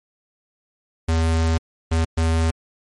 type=tone bursts at uneven times; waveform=square; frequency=81.5 Hz; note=E2; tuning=19 cents flat; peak=-17 dBFS; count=3; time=1.08-1.58 / 1.91-2.05 / 2.17-2.51 s; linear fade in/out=10 ms; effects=MP3 48 kbps